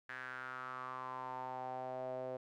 sawtooth tone with band-pass filter sweep, 128.5 Hz, C3, 31 cents flat, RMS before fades -44 dBFS, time 0.09-2.37 s, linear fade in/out 5 ms, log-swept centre 1700 to 560 Hz, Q 5.5, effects none

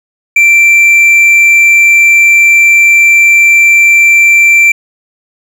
triangle tone with hard clipping, 2349 Hz, D7, in tune, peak -3 dBFS, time 0.36-4.72 s, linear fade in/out 5 ms, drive 6 dB, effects none

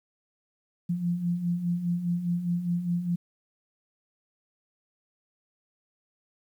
sine beating tone pair, 170.4 / 175.3 Hz, F3 / F3, -42 / +7 cents, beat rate 4.9 Hz, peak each -33 / -26 dBFS, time 0.89-3.16 s, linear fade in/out 10 ms, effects 10-bit

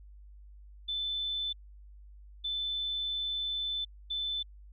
sine tone bursts at uneven times, 3520 Hz, A7, in tune, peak -31 dBFS, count 3, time 0.88-1.53 / 2.44-3.85 / 4.1-4.43 s, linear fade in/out 10 ms, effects added 50 Hz sine -49 dBFS peak until 4.72 s

